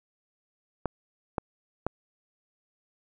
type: clicks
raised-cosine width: 1 ms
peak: -13 dBFS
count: 3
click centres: 0.857 / 1.382 / 1.866 s
effects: none